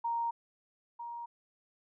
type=tone pair in turn; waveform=sine; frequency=932.3 / 942 Hz; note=A#5 / A#5; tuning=0 / +18 cents; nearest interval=unison; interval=18 cents; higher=second; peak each=-30 / -39 dBFS; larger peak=first; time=0.04-0.31 / 0.99-1.26 s; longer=neither; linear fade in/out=10 ms; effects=none